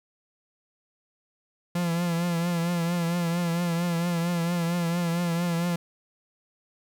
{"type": "tone with vibrato", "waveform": "45% pulse", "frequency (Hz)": 171.2, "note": "F3", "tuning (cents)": -34, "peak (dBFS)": -24, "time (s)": [1.75, 5.76], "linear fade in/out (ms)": 5, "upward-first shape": "triangle", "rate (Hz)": 4.4, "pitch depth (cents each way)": 60, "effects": ["11-bit"]}